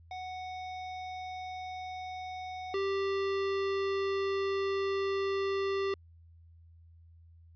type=tone pair in turn; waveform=square; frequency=740 / 392 Hz; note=F#5 / G4; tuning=0 / 0 cents; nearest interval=major seventh; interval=1100 cents; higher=first; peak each=-39 / -30 dBFS; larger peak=second; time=0.11-2.74 / 2.74-5.94 s; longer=second; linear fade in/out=2 ms; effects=added 83 Hz sine -54 dBFS peak until 7.55 s + resampled to 11025 Hz